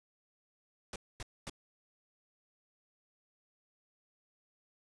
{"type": "noise bursts", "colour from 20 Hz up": "pink", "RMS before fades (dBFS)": -42, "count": 3, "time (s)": [0.93, 1.497], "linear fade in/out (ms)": 2, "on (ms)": 29, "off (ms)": 240, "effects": ["resampled to 22050 Hz"]}